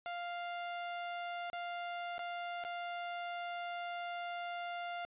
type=tone with dropouts; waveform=sawtooth; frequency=698.5 Hz; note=F5; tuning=in tune; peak=-35 dBFS; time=0.06-5.05 s; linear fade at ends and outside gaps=0 ms; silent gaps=1.5-1.531 / 2.181-2.192 / 2.639-2.649 s; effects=resampled to 8000 Hz